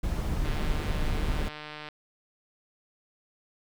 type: noise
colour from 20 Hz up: brown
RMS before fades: -28 dBFS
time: 0.03-1.49 s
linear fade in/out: 10 ms
type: click train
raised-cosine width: 0.3 ms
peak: -24 dBFS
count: 218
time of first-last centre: 0.45-1.887 s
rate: 151 Hz
effects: none